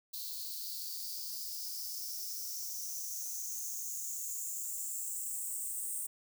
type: noise with high-pass filter sweep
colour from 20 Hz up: violet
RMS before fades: -40 dBFS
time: 0.13-6.07 s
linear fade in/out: 10 ms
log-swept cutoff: 4200 to 8600 Hz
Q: 7.3
effects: none